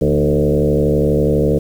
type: tone with frequency modulation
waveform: sine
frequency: 307.9 Hz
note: D#4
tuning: 18 cents flat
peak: -11 dBFS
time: 0.01-1.59 s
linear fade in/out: 10 ms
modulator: 72.2 Hz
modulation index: 3.2
effects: 7-bit